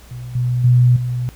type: tone with level steps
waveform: sine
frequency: 123.47 Hz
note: B2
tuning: in tune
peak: -27 / -15 / -8 / -18 dBFS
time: 0.11-1.29 s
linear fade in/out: 0 ms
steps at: 0.35 / 0.64 / 0.96 s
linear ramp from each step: 5 ms
effects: added 60 Hz sine -42 dBFS peak until 1.35 s + pink hiss -46 dBFS RMS until 1.35 s